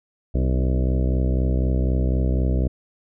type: harmonic tone with a mistuned harmonic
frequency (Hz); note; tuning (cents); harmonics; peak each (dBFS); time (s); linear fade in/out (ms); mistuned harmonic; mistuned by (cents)
64; C2; -38; 1 / 2 / 3 / 4 / 5 / 6 / 7 / 8 / 9 / 10; -19 / -25 / -29 / -31 / -33 / -35 / -36 / -37 / -38 / -39; 0.34-2.68; 10; 5; -31
effects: none